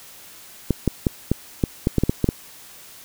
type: clicks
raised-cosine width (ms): 3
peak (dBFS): -4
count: 11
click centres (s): 0.707 / 0.877 / 1.068 / 1.316 / 1.638 / 1.871 / 1.983 / 2.036 / 2.095 / 2.243 / 2.289
effects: white hiss -44 dBFS RMS until 3.04 s